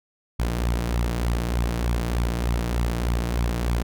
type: tone with flanger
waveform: sawtooth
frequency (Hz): 58.8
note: A#1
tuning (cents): +16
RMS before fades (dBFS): -24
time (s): 0.39-3.83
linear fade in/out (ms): 10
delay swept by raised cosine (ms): 0.84 to 6.54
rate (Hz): 3.3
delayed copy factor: +0.55
effects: none

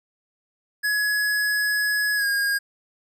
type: tone with pitch glide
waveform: square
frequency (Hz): 1685 to 1627.6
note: G#6 to G#6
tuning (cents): +25 to -35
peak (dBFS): -21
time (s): 0.83-2.59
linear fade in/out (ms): 20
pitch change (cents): -60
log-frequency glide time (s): 2.16-2.26
effects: none

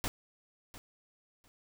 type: noise with echo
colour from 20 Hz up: pink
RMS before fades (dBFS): -34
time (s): 0.04-0.08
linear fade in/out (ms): 0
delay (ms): 700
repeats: 2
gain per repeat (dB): -15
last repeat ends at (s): 1.48
effects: none

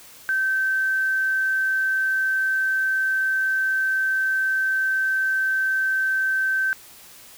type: tone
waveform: sine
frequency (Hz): 1548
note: G6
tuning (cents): -22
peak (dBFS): -19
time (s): 0.29-6.73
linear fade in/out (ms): 0
effects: white hiss -46 dBFS RMS until 7.37 s

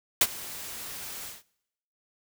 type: noise with ADSR envelope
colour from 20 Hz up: white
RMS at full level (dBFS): -18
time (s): 0.21-1.43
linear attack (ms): 4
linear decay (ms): 47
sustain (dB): -21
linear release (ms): 180
effects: noise-tail reverb RT60 0.8 s tail -23 dB re dry

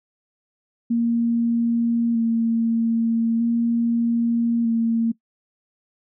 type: tone with vibrato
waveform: sine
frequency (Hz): 231.1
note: A#3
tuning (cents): -15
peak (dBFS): -17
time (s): 0.9-5.12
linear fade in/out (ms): 10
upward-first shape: square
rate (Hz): 0.4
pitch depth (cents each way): 17
effects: noise-tail reverb RT60 0.1 s tail -20 dB re dry

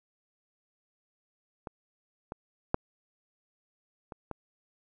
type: clicks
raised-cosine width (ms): 1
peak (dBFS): -24 / -23 / -10 / -27 / -22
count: 5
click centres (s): 1.672 / 2.321 / 2.744 / 4.122 / 4.313
effects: none

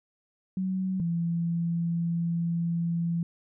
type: tone pair in turn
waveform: sine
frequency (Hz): 187.6 / 169.04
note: F#3 / E3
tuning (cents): +24 / +44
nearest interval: major second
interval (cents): 180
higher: first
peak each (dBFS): -26 / -25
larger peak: second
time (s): 0.57-1 / 1-3.23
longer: second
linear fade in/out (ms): 2
effects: none

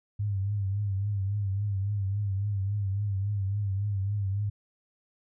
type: tone with vibrato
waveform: sine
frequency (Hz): 100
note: G2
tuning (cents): +35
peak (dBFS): -26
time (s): 0.19-4.5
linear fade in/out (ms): 10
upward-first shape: triangle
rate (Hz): 3.6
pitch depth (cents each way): 86
effects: none

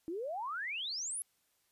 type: exponential sweep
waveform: sine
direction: up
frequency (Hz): 311.1 to 11330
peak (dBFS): -36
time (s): 0.08-1.22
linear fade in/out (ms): 0
effects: white hiss -75 dBFS RMS until 1.71 s + resampled to 32000 Hz

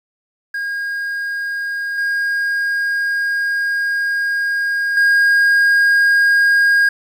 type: tone with level steps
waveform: triangle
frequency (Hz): 1627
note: G#6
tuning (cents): -36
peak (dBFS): -18 / -14 / -8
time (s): 0.54-6.89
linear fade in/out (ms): 5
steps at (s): 1.98 / 4.97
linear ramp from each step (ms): 2
effects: 8-bit

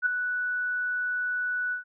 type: tone with ADSR envelope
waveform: sine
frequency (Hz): 1480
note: F#6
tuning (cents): 0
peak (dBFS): -18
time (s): 0.02-1.84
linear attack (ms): 42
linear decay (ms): 5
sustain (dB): -8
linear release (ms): 120
effects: none

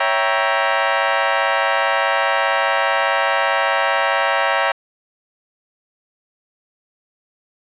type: chord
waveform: 20% pulse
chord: C# diminished seventh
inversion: none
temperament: equal with one note detuned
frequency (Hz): 554.4 / 659.3 / 784 / 939.9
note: C#5 / E5 / G5 / Bb5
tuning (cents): 0 / 0 / 0 / +14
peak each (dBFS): -16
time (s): 0-4.72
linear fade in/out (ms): 5
effects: resampled to 8000 Hz + 7-bit

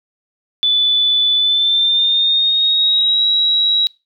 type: tone with pitch glide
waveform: sine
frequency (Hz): 3484 to 3866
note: A7 to B7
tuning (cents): -18 to -38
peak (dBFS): -11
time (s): 0.63-3.87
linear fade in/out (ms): 0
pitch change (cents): +180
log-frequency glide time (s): 1.36-3.24
effects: noise-tail reverb RT60 0.3 s tail -24 dB re dry

